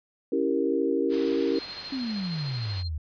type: chord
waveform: sine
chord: C# diminished seventh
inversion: none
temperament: equal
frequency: 277.2 / 329.6 / 392 / 466.2 Hz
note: C#4 / E4 / G4 / Bb4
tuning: 0 / 0 / 0 / 0 cents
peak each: -28 dBFS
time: 0.32-1.59 s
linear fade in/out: 5 ms
type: noise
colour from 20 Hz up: white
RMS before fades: -37 dBFS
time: 1.09-2.84 s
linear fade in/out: 50 ms
type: tone with tremolo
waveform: sine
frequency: 4186 Hz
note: C8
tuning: in tune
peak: -35 dBFS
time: 1.54-2.89 s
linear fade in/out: 20 ms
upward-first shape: sine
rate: 13 Hz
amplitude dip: 60%
type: exponential sweep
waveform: sine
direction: down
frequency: 277.2 to 73.4 Hz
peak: -28 dBFS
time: 1.92-2.98 s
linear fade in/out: 5 ms
effects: resampled to 11025 Hz